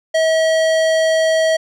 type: tone with hard clipping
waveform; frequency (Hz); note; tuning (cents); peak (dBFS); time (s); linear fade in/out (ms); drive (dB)
sine; 642; E5; -46; -14; 0.14-1.57; 10; 17
effects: none